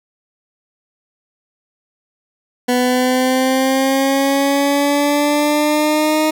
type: linear sweep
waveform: 20% pulse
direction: up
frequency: 246.9 to 311.1 Hz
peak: -8 dBFS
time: 2.68-6.31 s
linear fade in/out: 10 ms
effects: none